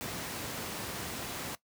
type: noise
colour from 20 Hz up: pink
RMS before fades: -38 dBFS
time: 0.01-1.55 s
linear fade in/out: 0 ms
effects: noise-tail reverb RT60 0.1 s tail -18 dB re dry + high-pass 100 Hz 12 dB/octave